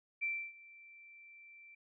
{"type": "tone with ADSR envelope", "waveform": "sine", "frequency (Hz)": 2343, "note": "D7", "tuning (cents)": -5, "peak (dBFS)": -32, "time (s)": [0.21, 1.75], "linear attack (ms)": 23, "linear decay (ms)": 290, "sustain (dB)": -22, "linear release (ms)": 7, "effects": []}